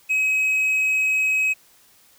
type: tone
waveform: triangle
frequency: 2546 Hz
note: D#7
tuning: 39 cents sharp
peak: -16 dBFS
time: 0.09-1.54 s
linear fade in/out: 20 ms
effects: white hiss -55 dBFS RMS until 2.18 s